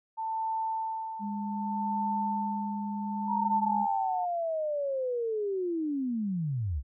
sine tone with tremolo, 890 Hz, A5, 20 cents sharp, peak -28 dBFS, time 0.17-4.26 s, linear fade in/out 20 ms, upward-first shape sine, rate 0.64 Hz, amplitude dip 65%
sine tone, 205.3 Hz, G#3, 20 cents flat, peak -32 dBFS, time 1.19-3.87 s, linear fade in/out 50 ms
sine linear sweep, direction down, 961 to 59 Hz, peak -28 dBFS, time 3.27-6.83 s, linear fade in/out 50 ms
effects none

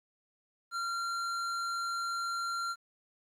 square tone, 1377 Hz, F6, 25 cents flat, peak -33 dBFS, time 0.71-2.76 s, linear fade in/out 50 ms, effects low-pass 8000 Hz 12 dB/octave + 11-bit

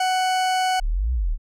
40% pulse tone, 744 Hz, F#5, 9 cents sharp, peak -18 dBFS, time 0-0.8 s, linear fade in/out 5 ms
sine exponential two-way sweep, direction up then down, 30.87 to 65 to 30.87 Hz, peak -19 dBFS, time 0.79-1.38 s, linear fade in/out 50 ms, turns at 1.13 s
effects low-pass 9000 Hz 12 dB/octave

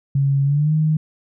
sine tone with pitch glide, 138.5 to 155.46 Hz, C#3 to D#3, -1 to -1 cents, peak -14 dBFS, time 0.15-0.97 s, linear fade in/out 5 ms, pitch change +200 cents, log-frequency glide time 0.44-0.73 s, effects none

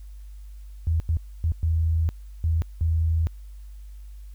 sine tone bursts at uneven times, 81.3 Hz, E2, 23 cents flat, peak -19 dBFS, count 6, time 0.87-1 / 1.09-1.17 / 1.44-1.52 / 1.63-2.09 / 2.44-2.62 / 2.81-3.27 s, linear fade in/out 0 ms, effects added 50 Hz sine -38 dBFS peak until 4.34 s + white hiss -63 dBFS RMS until 4.34 s

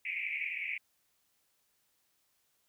white band-pass noise, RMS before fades -37 dBFS, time 0.05-0.78 s, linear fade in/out 5 ms, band 2100 to 2500 Hz, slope 96 dB/octave, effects white hiss -75 dBFS RMS until 2.68 s

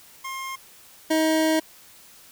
25% pulse tone pair in turn, 1065 / 316.6 Hz, C6 / D#4, +30 / +30 cents, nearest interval octave + major sixth, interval 2100 cents, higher first, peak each -27 / -15 dBFS, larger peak second, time 0.24-0.56 / 1.1-1.6 s, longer second, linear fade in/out 10 ms, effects white hiss -50 dBFS RMS until 2.31 s

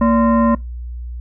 sine tone with frequency modulation, 230.5 Hz, A#3, 19 cents flat, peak -10 dBFS, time 0.01-0.55 s, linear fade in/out 5 ms, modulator 805 Hz, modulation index 0.78, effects noise-tail reverb RT60 0.2 s tail -23 dB re dry + added 60 Hz sine -25 dBFS peak until 1.2 s

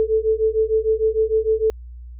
sine beating tone pair, 436.3 / 442.9 Hz, A4 / A4, -15 / +11 cents, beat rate 6.6 Hz, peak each -19 / -19 dBFS, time 0-1.7 s, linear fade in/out 0 ms, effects added 60 Hz sine -34 dBFS peak until 2.19 s

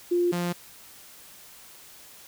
sine / sawtooth tone pair in turn, 350.7 / 174.95 Hz, F4 / F3, +7 / +3 cents, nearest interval octave, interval 1204 cents, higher first, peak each -20 / -22 dBFS, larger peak first, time 0.11-0.32 / 0.32-0.53 s, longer neither, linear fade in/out 10 ms, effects white hiss -49 dBFS RMS until 2.27 s

